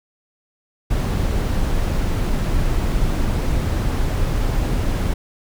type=noise; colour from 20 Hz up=brown; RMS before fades=-19 dBFS; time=0.9-5.14 s; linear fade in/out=10 ms; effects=none